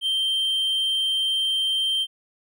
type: tone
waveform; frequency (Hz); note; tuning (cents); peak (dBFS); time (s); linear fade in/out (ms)
triangle; 3141; G7; +3; -19; 0.01-2.07; 50
effects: none